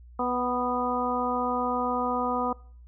harmonic tone with a mistuned harmonic, 246.9 Hz, B3, in tune, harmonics 1 / 2 / 3 / 4 / 5, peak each -31 / -31 / -31 / -31 / -31 dBFS, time 0.19-2.53 s, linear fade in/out 5 ms, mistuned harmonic 3, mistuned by +16 cents, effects noise-tail reverb RT60 0.5 s tail -23 dB re dry + added 60 Hz sine -46 dBFS peak until 2.87 s

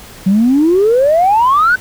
sine exponential sweep, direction up, 183.4 to 1538 Hz, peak -6 dBFS, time 0.26-1.76 s, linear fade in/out 10 ms, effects tanh soft clip ceiling -3 dBFS + pink hiss -35 dBFS RMS until 1.8 s

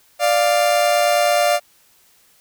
40% pulse tone pair together, 589.4 / 698.5 Hz, D5 / F5, +6 / 0 cents, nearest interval minor third, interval 294 cents, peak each -16 dBFS, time 0.19-1.6 s, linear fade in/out 50 ms, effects white hiss -55 dBFS RMS until 2.4 s

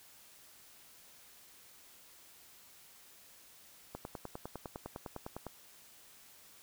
click train, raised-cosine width 1 ms, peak -27 dBFS, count 16, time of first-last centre 3.95-5.467 s, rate 9.89 Hz, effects white hiss -59 dBFS RMS until 6.62 s

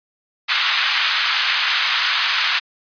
white band-pass noise, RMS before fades -19 dBFS, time 0.48-2.6 s, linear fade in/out 20 ms, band 1100 to 4100 Hz, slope 24 dB/octave, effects resampled to 11025 Hz

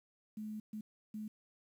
sine tone bursts at uneven times, 214.5 Hz, A3, 44 cents flat, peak -40 dBFS, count 3, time 0.37-0.6 / 0.73-0.81 / 1.14-1.28 s, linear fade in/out 5 ms, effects 11-bit

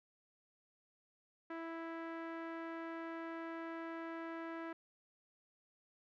sawtooth tone with low-pass filter, 329.6 Hz, E4, in tune, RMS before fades -45 dBFS, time 1.5-4.73 s, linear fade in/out 5 ms, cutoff 1700 Hz, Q 1.8, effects none

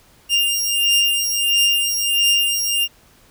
sawtooth beating tone pair, 2800 / 2801.5 Hz, F7 / F7, +4 / +5 cents, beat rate 1.5 Hz, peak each -15 dBFS, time 0.29-2.88 s, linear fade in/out 50 ms, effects pink hiss -52 dBFS RMS until 3.3 s

